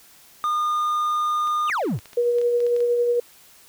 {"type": "tone", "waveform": "triangle", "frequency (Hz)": 1217, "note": "D#6", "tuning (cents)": -39, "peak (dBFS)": -18, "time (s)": [0.44, 1.7], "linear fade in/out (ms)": 0}
{"type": "clicks", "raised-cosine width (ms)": 0.2, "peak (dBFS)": -25, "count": 10, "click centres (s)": [1.473, 1.989, 2.057, 2.132, 2.385, 2.415, 2.604, 2.666, 2.764, 2.805]}
{"type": "exponential sweep", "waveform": "triangle", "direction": "down", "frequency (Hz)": [3361, 80.2], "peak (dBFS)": -19, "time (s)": [1.67, 2], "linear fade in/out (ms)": 50}
{"type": "tone with tremolo", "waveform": "sine", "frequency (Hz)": 480, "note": "B4", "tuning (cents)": -49, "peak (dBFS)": -16, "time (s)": [2.17, 3.2], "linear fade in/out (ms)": 5, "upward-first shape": "sine", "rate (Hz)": 11, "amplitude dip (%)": 30}
{"effects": ["white hiss -51 dBFS RMS until 3.68 s"]}